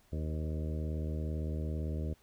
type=harmonic tone with a mistuned harmonic; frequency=77.78 Hz; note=D#2; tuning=in tune; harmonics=1 / 2 / 3 / 4 / 5 / 6 / 7 / 8; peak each=-34 / -40 / -44 / -46 / -48 / -50 / -51 / -52 dBFS; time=0.12-2.14 s; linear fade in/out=10 ms; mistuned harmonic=7; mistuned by=-24 cents; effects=pink hiss -67 dBFS RMS until 2.22 s